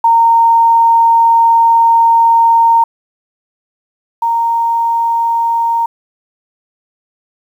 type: tone pair in turn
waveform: sine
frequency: 921 / 926 Hz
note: A#5 / A#5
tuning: -21 / -12 cents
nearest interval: unison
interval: 9 cents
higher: second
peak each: -5 / -10 dBFS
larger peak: first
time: 0.04-2.84 / 4.22-5.86 s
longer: first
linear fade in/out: 5 ms
effects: 7-bit